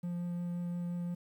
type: tone with vibrato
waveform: triangle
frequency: 174.61 Hz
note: F3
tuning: in tune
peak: -32 dBFS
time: 0.03-1.15 s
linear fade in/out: 10 ms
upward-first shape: triangle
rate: 5.7 Hz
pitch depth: 10 cents each way
effects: 11-bit